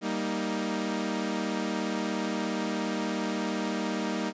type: chord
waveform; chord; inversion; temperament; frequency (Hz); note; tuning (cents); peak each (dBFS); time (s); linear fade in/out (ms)
sawtooth; Eb major; first; equal with one note detuned; 196 / 233.1 / 312.4; G3 / Bb3 / Eb4; 0 / 0 / +7; -29; 0.01-4.33; 50
effects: resampled to 16000 Hz